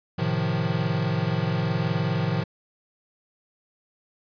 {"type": "chord", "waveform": "square", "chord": "F dominant seventh", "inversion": "first", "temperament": "equal", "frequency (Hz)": [110, 130.81, 155.56, 174.61], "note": ["A2", "C3", "Eb3", "F3"], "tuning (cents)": [0, 0, 0, 0], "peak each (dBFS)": [-30, -30, -28, -29], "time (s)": [0.18, 2.44], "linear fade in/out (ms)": 10, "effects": ["resampled to 11025 Hz", "10-bit"]}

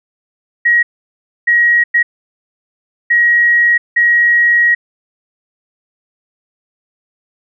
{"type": "tone bursts at uneven times", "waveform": "sine", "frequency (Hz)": 1898, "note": "A#6", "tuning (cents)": 31, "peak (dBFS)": -7, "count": 5, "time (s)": [[0.65, 0.83], [1.47, 1.84], [1.94, 2.03], [3.1, 3.78], [3.96, 4.75]], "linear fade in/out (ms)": 10, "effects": []}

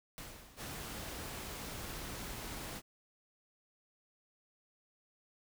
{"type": "noise with exponential decay", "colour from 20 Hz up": "pink", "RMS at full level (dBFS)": -45, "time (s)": [0.18, 1.15], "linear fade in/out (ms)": 0, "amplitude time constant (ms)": 210}
{"type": "noise", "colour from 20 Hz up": "pink", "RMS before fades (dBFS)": -44, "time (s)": [0.56, 2.82], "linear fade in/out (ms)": 50}
{"effects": []}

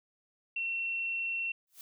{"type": "tone", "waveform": "sine", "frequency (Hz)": 2715, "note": "F7", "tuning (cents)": -50, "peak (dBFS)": -31, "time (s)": [0.56, 1.52], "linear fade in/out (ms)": 5}
{"type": "noise with exponential growth", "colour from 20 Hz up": "blue", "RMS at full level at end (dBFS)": -44, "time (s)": [1.67, 1.81], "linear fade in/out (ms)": 1, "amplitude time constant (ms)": 29}
{"effects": []}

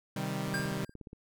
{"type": "chord", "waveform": "sawtooth", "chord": "C minor", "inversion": "none", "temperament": "equal", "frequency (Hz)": [130.81, 155.56, 196], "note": ["C3", "Eb3", "G3"], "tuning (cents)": [0, 0, 0], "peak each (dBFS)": [-34, -33, -32], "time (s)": [0.16, 0.85], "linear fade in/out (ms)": 5}
{"type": "click train", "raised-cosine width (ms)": 3, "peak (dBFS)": -32, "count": 12, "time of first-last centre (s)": [0.48, 1.131], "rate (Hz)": 16.9}
{"type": "tone with exponential decay", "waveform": "square", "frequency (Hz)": 1600, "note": "G6", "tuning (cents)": 35, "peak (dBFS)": -31, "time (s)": [0.54, 0.94], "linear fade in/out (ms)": 1, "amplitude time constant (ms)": 86}
{"effects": []}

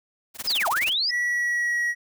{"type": "noise with tremolo", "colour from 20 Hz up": "white", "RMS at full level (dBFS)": -30, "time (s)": [0.34, 0.94], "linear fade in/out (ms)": 50, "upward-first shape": "sine", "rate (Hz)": 19, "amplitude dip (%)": 100}
{"type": "linear two-way sweep", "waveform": "sine", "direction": "down then up", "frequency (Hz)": [5274, 637, 5274], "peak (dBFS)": -21, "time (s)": [0.47, 1.11], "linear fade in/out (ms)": 5, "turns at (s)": 0.68}
{"type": "tone with pitch glide", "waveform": "triangle", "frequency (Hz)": [1940, 1912.2], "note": ["B6", "A#6"], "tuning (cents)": [-31, 44], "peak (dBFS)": -20, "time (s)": [1.09, 1.95], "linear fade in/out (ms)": 50, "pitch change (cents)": -25, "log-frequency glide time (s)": [1.22, 1.76]}
{"effects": []}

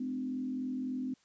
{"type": "tone with frequency modulation", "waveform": "sine", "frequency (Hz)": 256.6, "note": "C4", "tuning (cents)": -34, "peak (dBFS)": -33, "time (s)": [0, 1.14], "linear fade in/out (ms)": 5, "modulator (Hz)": 43.6, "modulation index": 0.61, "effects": ["white hiss -69 dBFS RMS until 1.24 s", "resampled to 16000 Hz"]}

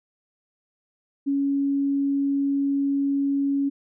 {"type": "tone", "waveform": "sine", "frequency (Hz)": 278.7, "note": "C#4", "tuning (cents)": 9, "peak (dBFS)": -20, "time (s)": [1.26, 3.7], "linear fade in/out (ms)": 20, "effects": []}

